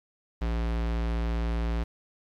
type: tone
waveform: square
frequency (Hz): 57.2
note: A#1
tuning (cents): -32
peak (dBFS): -27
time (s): 0.41-1.84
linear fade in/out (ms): 10
effects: low-pass 4000 Hz 12 dB/octave + 9-bit

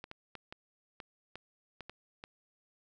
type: clicks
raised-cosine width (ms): 0.3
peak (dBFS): -28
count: 9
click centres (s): 0.041 / 0.114 / 0.353 / 0.525 / 1.002 / 1.356 / 1.807 / 1.896 / 2.239
effects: none

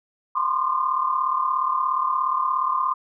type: tone cluster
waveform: sine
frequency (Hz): 1028 / 1065 / 1205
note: C6 / C6 / D6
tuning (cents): -31 / +30 / +44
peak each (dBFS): -24 / -24 / -25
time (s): 0.35-2.94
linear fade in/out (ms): 10
effects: none

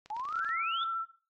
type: clicks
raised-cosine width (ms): 0.2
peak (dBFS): -33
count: 11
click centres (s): 0.06 / 0.102 / 0.166 / 0.197 / 0.253 / 0.288 / 0.326 / 0.357 / 0.392 / 0.447 / 0.491
type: exponential sweep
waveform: sine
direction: up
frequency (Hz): 817 to 3600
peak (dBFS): -34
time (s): 0.1-0.84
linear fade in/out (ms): 5
type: tone with vibrato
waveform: sine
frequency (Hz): 1341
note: E6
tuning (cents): +29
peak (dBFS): -31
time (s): 0.31-1.06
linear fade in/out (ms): 50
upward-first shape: sine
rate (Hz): 14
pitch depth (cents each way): 21
effects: noise-tail reverb RT60 0.4 s tail -17 dB re dry + AAC 32 kbps

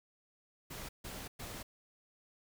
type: noise bursts at uneven times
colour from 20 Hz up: pink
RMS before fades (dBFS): -45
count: 3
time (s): 0.7-0.89 / 1.04-1.28 / 1.39-1.63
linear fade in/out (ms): 10
effects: none

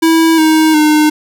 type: tone with pitch steps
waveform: square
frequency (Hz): 326 / 315.1 / 304.5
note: E4 / D#4 / D#4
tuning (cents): -19 / +22 / -37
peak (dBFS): -7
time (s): 0.02-1.1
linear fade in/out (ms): 10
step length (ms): 360
effects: none

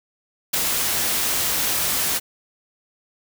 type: noise with ADSR envelope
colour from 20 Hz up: white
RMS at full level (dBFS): -18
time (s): 0.53-2.2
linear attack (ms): 11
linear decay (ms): 6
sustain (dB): -4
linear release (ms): 33
effects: none

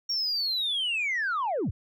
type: linear sweep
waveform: sine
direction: down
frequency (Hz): 5600 to 53.6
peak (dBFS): -24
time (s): 0.09-1.71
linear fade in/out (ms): 10
effects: tanh soft clip ceiling -23 dBFS

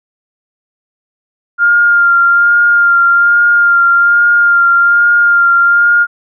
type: tone with vibrato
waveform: sine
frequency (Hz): 1402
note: F6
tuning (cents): +6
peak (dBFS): -5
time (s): 1.58-6.07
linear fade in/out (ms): 50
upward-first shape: sine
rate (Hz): 1.2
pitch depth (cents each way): 19
effects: none

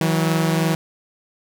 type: tone pair together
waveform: sawtooth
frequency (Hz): 161.64 / 184.5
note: E3 / F#3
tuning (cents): -34 / -5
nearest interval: major second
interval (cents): 229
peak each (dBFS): -14 / -19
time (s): 0.01-0.75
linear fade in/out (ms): 2
effects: none

